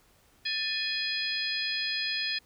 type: harmonic tone with a mistuned harmonic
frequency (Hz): 830.6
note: G#5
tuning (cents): 0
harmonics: 2 / 3 / 4 / 5 / 6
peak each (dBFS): -35 / -35 / -35 / -35 / -35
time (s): 0.45-2.39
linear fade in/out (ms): 10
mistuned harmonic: 2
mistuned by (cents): +110
effects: pink hiss -63 dBFS RMS until 2.45 s